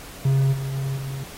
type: tone with level steps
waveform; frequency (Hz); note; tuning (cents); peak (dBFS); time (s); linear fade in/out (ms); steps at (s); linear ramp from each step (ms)
triangle; 135.3; C#3; -42; -14 / -23 / -21 / -26; 0.25-1.24; 5; 0.52 / 0.75 / 0.96; 20
effects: pink hiss -41 dBFS RMS until 1.37 s + AAC 48 kbps